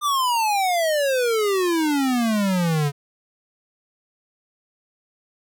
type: exponential sweep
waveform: square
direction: down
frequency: 1207 to 139.7 Hz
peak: -19 dBFS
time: 0.01-2.92 s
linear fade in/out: 50 ms
effects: none